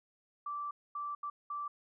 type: tone bursts at uneven times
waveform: sine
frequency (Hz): 1167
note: D6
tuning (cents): -11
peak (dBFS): -36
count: 4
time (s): 0.46-0.71 / 0.95-1.15 / 1.23-1.3 / 1.5-1.68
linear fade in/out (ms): 5
effects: none